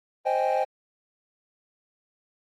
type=chord; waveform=triangle; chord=Ab major seventh; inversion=first; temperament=equal; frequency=523.3 / 622.3 / 784 / 830.6 Hz; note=C5 / Eb5 / G5 / Ab5; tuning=0 / 0 / 0 / 0 cents; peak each=-25 / -26 / -24 / -28 dBFS; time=0.25-0.65 s; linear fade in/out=20 ms; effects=Opus 24 kbps